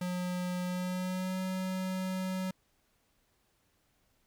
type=tone with pitch glide; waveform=square; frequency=180 to 186.78 Hz; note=F#3 to F#3; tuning=-47 to +17 cents; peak=-33 dBFS; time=0.01-2.51 s; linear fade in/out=5 ms; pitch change=+64 cents; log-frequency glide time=0.64-1.4 s; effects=pink hiss -73 dBFS RMS until 4.26 s